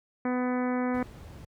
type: harmonic tone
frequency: 250 Hz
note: B3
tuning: 21 cents sharp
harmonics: 1 / 2 / 3 / 4 / 5 / 6 / 7 / 8 / 9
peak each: -27 / -33 / -37 / -39 / -41 / -43 / -44 / -45 / -46 dBFS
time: 0.25-1.03 s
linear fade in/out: 2 ms
type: noise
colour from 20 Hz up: brown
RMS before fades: -42 dBFS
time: 0.94-1.45 s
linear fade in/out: 5 ms
effects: high-pass 60 Hz 12 dB/octave